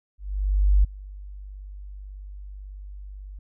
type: tone with ADSR envelope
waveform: sine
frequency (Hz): 49.1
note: G1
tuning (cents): +4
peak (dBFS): -13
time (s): 0.18-3.39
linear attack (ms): 660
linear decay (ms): 9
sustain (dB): -23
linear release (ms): 3
effects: none